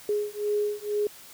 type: beating tone pair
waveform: sine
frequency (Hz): 415.3 / 417.4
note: G#4 / G#4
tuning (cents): 0 / +9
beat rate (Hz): 2.1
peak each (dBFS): -28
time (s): 0.09-1.07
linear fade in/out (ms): 2
effects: white hiss -48 dBFS RMS until 1.33 s